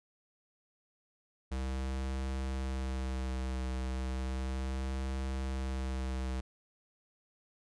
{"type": "tone with vibrato", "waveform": "square", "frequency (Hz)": 65.2, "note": "C2", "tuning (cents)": -5, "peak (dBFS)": -34, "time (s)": [1.51, 6.41], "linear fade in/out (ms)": 10, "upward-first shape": "sine", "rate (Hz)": 0.34, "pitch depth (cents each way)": 22, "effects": ["resampled to 22050 Hz"]}